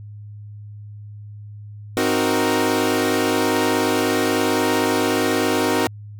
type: chord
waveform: sawtooth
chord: C half-diminished seventh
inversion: none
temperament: equal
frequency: 261.6 / 311.1 / 370 / 466.2 Hz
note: C4 / Eb4 / Gb4 / Bb4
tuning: 0 / 0 / 0 / 0 cents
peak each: -19 dBFS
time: 1.97-5.87 s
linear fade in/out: 0 ms
effects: added 104 Hz sine -34 dBFS peak until 6.19 s